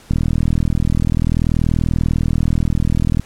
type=click train; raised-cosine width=5 ms; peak=-4 dBFS; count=126; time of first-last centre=0.11-3.196 s; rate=40.5 Hz; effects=pink hiss -45 dBFS RMS until 3.25 s + low-pass 11000 Hz 12 dB/octave

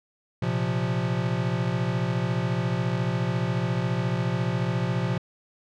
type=chord; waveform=square; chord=Bb suspended second; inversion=none; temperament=equal; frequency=116.54 / 130.81 / 174.61 Hz; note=Bb2 / C3 / F3; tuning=0 / 0 / 0 cents; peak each=-29 dBFS; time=0.42-5.18 s; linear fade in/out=5 ms; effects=low-pass 4000 Hz 12 dB/octave

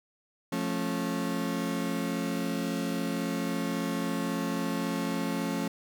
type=chord; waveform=35% pulse; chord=F augmented; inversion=none; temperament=just; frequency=174.61 / 218.3 / 272.8 Hz; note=F3 / A3 / C#4; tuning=0 / -13 / -28 cents; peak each=-32 / -32 / -31 dBFS; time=0.52-5.68 s; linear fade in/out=5 ms; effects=none

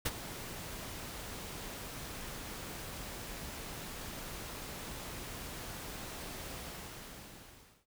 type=noise with ADSR envelope; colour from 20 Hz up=pink; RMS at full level=-31 dBFS; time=0.05-7.86 s; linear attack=11 ms; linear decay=39 ms; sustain=-13 dB; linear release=1300 ms; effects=none

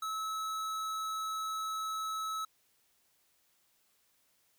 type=tone with hard clipping; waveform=sine; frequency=1297 Hz; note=E6; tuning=28 cents flat; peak=-36 dBFS; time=0.02-2.45 s; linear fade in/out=5 ms; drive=17 dB; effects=white hiss -72 dBFS RMS until 4.58 s

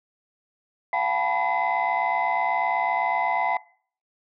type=tone cluster; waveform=sine; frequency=693 / 761 / 860 / 982 / 2040 Hz; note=F5 / F#5 / A5 / B5 / C7; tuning=-14 / +48 / -40 / -10 / -44 cents; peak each=-27 dBFS; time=0.93-3.57 s; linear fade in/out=2 ms; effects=noise-tail reverb RT60 0.5 s tail -22 dB re dry + tanh soft clip ceiling -14 dBFS

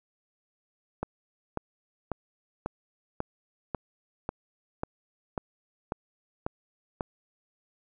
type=click train; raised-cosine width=1 ms; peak=-16 dBFS; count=12; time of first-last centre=1.03-7.008 s; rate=1.84 Hz; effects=none

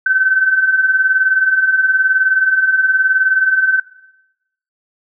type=beating tone pair; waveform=sine; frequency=1517 / 1536 Hz; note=F#6 / G6; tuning=+43 / -36 cents; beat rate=19 Hz; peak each=-18 / -11 dBFS; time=0.06-3.8 s; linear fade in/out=5 ms; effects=noise-tail reverb RT60 0.9 s tail -19 dB re dry

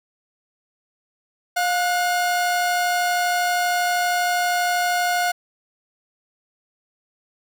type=tone pair together; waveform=45% pulse; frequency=709.2 / 1471 Hz; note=F5 / F#6; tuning=+26 / -11 cents; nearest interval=octave + minor second; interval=1263 cents; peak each=-20 / -24 dBFS; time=1.56-5.32 s; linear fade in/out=10 ms; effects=none

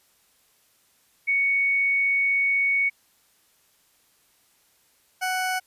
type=tone pair in turn; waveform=sine / 20% pulse; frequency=2226 / 742.8 Hz; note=C#7 / F#5; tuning=+7 / +7 cents; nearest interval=octave + perfect fifth; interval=1900 cents; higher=first; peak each=-19 dBFS; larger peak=neither; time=1.27-2.9 / 5.21-5.6 s; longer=first; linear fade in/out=20 ms; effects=white hiss -63 dBFS RMS until 5.66 s + resampled to 32000 Hz

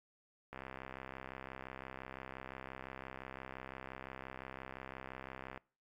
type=click train; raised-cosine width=0.5 ms; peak=-30 dBFS; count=333; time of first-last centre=0.53-5.576 s; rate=65.8 Hz; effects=noise-tail reverb RT60 0.4 s tail -24 dB re dry + MP3 96 kbps

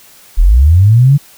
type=linear sweep; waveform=sine; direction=up; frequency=33.5 to 147.1 Hz; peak=-3 dBFS; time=0.37-1.18 s; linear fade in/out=20 ms; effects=white hiss -41 dBFS RMS until 1.37 s

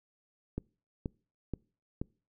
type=click train; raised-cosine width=3 ms; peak=-21 dBFS; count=4; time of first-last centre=0.58-2.015 s; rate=2.09 Hz; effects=noise-tail reverb RT60 0.4 s tail -26 dB re dry

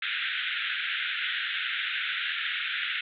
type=band-pass noise; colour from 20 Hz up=pink; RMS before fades=-31 dBFS; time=0.02-3.01 s; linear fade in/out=5 ms; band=1400 to 3700 Hz; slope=96 dB/octave; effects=none

